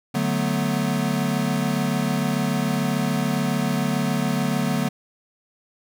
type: chord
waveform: square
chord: B minor seventh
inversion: first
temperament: equal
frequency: 146.83 / 185 / 220 / 246.9 Hz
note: D3 / F#3 / A3 / B3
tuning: 0 / 0 / 0 / 0 cents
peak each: -27 dBFS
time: 0.14-4.89 s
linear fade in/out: 10 ms
effects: none